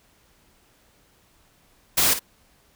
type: noise with echo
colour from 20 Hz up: white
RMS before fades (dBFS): -19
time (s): 1.97-2.14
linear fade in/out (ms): 10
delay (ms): 55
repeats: 1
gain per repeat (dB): -11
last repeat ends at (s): 2.195
effects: pink hiss -60 dBFS RMS until 2.75 s